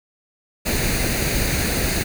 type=noise with comb filter; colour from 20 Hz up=pink; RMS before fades=-21 dBFS; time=0.65-2.04 s; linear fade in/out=20 ms; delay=0.46 ms; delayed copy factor=+0.6; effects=none